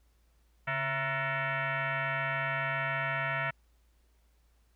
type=tone with frequency modulation; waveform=sine; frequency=261.6 Hz; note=C4; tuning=in tune; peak=-29 dBFS; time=0.67-3.51 s; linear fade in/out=10 ms; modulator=402 Hz; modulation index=5.4; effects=added 57 Hz sine -64 dBFS peak until 4.75 s + pink hiss -74 dBFS RMS until 4.75 s